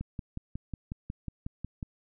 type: click train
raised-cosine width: 5 ms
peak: -23 dBFS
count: 11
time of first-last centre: 0.01-1.828 s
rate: 5.5 Hz
effects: none